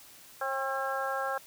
harmonic tone with a mistuned harmonic, 269.4 Hz, C#4, 49 cents flat, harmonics 2 / 3 / 4 / 5 / 6, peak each -35 / -35 / -38 / -36 / -37 dBFS, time 0.41-1.38 s, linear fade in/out 5 ms, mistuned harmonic 3, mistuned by -20 cents, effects white hiss -53 dBFS RMS until 1.46 s

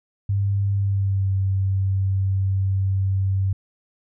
sine tone with pitch glide, 99.5 to 96.39 Hz, G2 to G2, +26 to -29 cents, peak -18 dBFS, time 0.29-3.53 s, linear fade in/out 5 ms, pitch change -55 cents, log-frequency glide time 0.78-1.32 s, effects none

